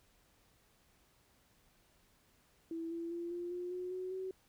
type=tone with pitch steps; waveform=sine; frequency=329.6 / 335.9 / 342.4 / 349 / 355.7 / 362.6 / 369.5 / 376.6 Hz; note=E4 / E4 / F4 / F4 / F4 / F#4 / F#4 / F#4; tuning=0 / +33 / -34 / -1 / +32 / -35 / -2 / +31 cents; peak=-38 dBFS; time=2.71-4.31 s; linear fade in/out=2 ms; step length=200 ms; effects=pink hiss -70 dBFS RMS until 4.48 s